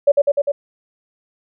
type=tone with echo; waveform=sine; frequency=570 Hz; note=C#5; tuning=48 cents sharp; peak=-7 dBFS; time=0.07-0.12 s; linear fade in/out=10 ms; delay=100 ms; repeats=4; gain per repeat=-2 dB; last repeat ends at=0.52 s; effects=none